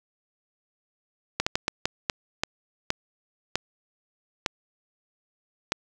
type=slowing click train; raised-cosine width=0.2 ms; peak=-6 dBFS; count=11; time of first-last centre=1.4-5.721 s; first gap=65 ms; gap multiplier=1.39; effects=none